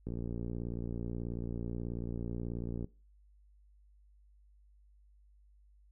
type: click train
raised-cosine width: 3 ms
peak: -26 dBFS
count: 163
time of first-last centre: 0.07-2.844 s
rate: 58.4 Hz
effects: noise-tail reverb RT60 0.3 s tail -20 dB re dry + added 50 Hz sine -60 dBFS peak until 5.91 s